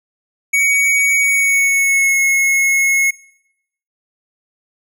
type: tone with pitch glide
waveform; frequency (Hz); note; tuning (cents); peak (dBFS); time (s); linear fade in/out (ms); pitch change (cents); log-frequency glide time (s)
square; 2248 to 2176; C#7 to C#7; +24 to -33; -12; 0.53-3.11; 10; -57; 1.22-2.18
effects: noise-tail reverb RT60 0.8 s tail -22 dB re dry